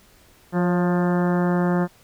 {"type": "harmonic tone with a mistuned harmonic", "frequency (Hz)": 176.5, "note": "F3", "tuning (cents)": 19, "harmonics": [1, 2, 3, 4, 5, 6, 7, 8, 9, 10], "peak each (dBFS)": [-19, -25, -29, -31, -33, -35, -36, -37, -38, -39], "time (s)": [0.52, 1.88], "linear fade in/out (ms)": 50, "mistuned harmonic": 3, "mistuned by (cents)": 36, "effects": ["pink hiss -54 dBFS RMS until 2.03 s"]}